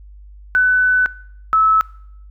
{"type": "tone pair in turn", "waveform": "sine", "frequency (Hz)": [1500, 1300.7], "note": ["F#6", "E6"], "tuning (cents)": [23, -24], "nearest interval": "major second", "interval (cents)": 247, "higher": "first", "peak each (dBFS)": -10, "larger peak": "neither", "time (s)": [[0.55, 1.06], [1.53, 1.81]], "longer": "first", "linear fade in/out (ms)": 0, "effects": ["noise-tail reverb RT60 0.7 s tail -22 dB re dry", "added 50 Hz sine -37 dBFS peak until 2.3 s"]}